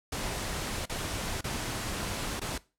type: noise with dropouts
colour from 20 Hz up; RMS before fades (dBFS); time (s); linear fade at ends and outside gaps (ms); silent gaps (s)
pink; -34; 0.12-2.58; 5; 0.857-0.895 / 1.41-1.441 / 2.397-2.414
effects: noise-tail reverb RT60 0.3 s tail -20 dB re dry + low-pass 11000 Hz 12 dB/octave